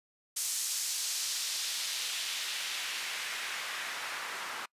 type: noise with band-pass filter sweep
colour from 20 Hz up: white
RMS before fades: -36 dBFS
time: 0.36-4.66 s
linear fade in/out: 10 ms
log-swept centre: 7400 to 1200 Hz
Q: 1.1
effects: noise-tail reverb RT60 0.1 s tail -26 dB re dry + resampled to 32000 Hz